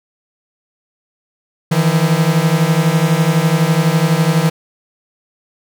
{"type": "beating tone pair", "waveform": "45% pulse", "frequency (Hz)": [155.8, 167.8], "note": ["D#3", "E3"], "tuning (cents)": [3, 31], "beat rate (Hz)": 12, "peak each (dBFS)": -14, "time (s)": [1.71, 4.5], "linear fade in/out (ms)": 10, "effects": []}